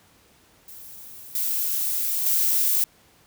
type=noise with level steps; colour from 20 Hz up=violet; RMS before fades=-42 / -25 / -21 dBFS; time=0.68-2.84 s; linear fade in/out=2 ms; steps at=1.35 / 2.26 s; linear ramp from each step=2 ms; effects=pink hiss -57 dBFS RMS until 3.26 s + high-pass 60 Hz 12 dB/octave